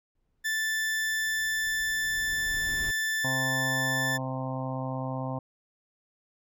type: noise with exponential growth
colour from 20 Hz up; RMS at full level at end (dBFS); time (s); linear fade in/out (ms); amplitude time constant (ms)
brown; -35; 0.15-2.91; 2; 600
type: tone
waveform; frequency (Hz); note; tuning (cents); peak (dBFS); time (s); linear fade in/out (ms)
40% pulse; 1760; A6; 0; -26; 0.44-4.18; 20
type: harmonic tone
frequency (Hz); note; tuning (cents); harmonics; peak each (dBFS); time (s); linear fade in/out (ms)
130.81; C3; 0; 1 / 2 / 4 / 5 / 6 / 7 / 8; -33 / -36 / -39 / -40 / -41 / -41 / -42; 3.24-5.39; 5
effects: none